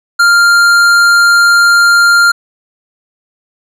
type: tone with tanh clipping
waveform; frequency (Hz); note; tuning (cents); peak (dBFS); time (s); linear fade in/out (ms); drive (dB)
sine; 1396.9; F6; 0; -6; 0.19-2.32; 10; 14
effects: none